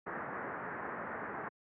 white low-pass noise, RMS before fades -41 dBFS, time 0.06-1.49 s, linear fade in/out 10 ms, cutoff 1800 Hz, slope 48 dB/octave, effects high-pass 150 Hz 12 dB/octave

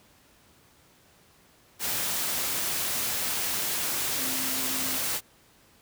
sine tone in noise, 261.6 Hz, C4, in tune, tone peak -38 dBFS, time 4.17-5 s, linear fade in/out 50 ms, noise white, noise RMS -29 dBFS, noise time 1.79-5.21 s, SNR -12 dB, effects pink hiss -59 dBFS RMS until 5.81 s + high-pass 60 Hz 12 dB/octave

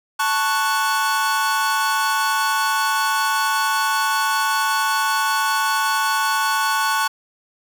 45% pulse chord, F# minor, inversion first, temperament equal, 880 / 1108.7 / 1480 Hz, A5 / C#6 / F#6, 0 / 0 / 0 cents, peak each -22 dBFS, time 0.19-7.08 s, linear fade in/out 10 ms, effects none

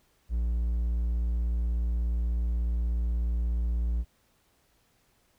triangle tone, 58.27 Hz, A#1, in tune, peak -23 dBFS, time 0.29-4.05 s, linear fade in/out 50 ms, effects pink hiss -68 dBFS RMS until 5.38 s

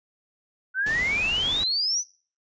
sine exponential sweep, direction up, 1487 to 6150 Hz, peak -22 dBFS, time 0.74-2.04 s, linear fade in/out 50 ms
pink noise, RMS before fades -35 dBFS, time 0.86-1.64 s, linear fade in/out 5 ms
effects noise-tail reverb RT60 0.4 s tail -21 dB re dry + resampled to 16000 Hz

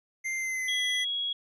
square tone with pitch glide, 2093 to 2001 Hz, C7 to B6, 0 to +22 cents, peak -30 dBFS, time 0.24-1.05 s, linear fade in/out 20 ms, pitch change -78 cents, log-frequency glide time 0.36-0.82 s
sine tone, 3322 Hz, G#7, in tune, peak -28 dBFS, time 0.68-1.33 s, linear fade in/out 5 ms
effects resampled to 22050 Hz

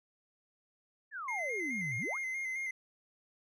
sine exponential two-way sweep, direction down then up, 1815 to 110 to 1815 Hz, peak -38 dBFS, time 1.11-2.19 s, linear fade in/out 50 ms, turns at 1.97 s
triangle tone with vibrato, 2093 Hz, C7, in tune, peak -33 dBFS, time 1.28-2.71 s, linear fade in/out 5 ms, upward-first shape square, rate 4.7 Hz, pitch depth 31 cents each way
effects none

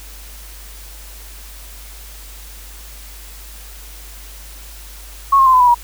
sine tone with pitch steps, 1100 / 1069.9 / 1040.7 / 1012.2 / 984.5 / 957.6 Hz, C#6 / C6 / C6 / B5 / B5 / A#5, -14 / +38 / -10 / +42 / -6 / +46 cents, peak -7 dBFS, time 5.32-5.746 s, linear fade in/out 10 ms, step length 71 ms, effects added 50 Hz sine -35 dBFS peak until 5.83 s + white hiss -39 dBFS RMS until 5.83 s

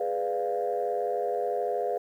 sine chord, G# diminished seventh, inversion none, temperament equal, 415.3 / 493.9 / 587.3 / 698.5 Hz, G#4 / B4 / D5 / F5, 0 / 0 / 0 / 0 cents, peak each -31 / -30 / -34 / -30 dBFS, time 0-1.98 s, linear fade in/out 5 ms, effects tanh soft clip ceiling -18 dBFS + 10-bit

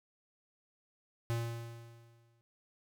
square tone with exponential decay, 116.54 Hz, A#2, in tune, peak -31 dBFS, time 1.3-2.41 s, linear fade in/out 0 ms, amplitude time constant 240 ms, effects none

